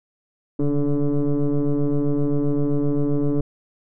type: tone with frequency modulation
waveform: sine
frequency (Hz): 146.83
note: D3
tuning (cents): 0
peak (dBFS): -15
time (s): 0.59-3.41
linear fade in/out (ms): 5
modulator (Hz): 143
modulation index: 1.9
effects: tanh soft clip ceiling -15 dBFS